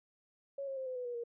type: tone with pitch steps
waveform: sine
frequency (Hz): 554.4 / 539.6 / 525.1 / 511 / 497.3 / 484 / 471.1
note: C#5 / C#5 / C5 / C5 / B4 / B4 / A#4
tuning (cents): 0 / -47 / +6 / -41 / +12 / -35 / +18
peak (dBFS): -37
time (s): 0.58-1.238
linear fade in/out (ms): 5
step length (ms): 94
effects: none